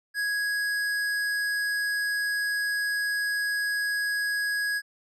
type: tone with hard clipping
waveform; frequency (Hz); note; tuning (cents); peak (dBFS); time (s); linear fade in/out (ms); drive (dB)
sine; 1661.2; G#6; 0; -27; 0.14-4.82; 50; 13
effects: none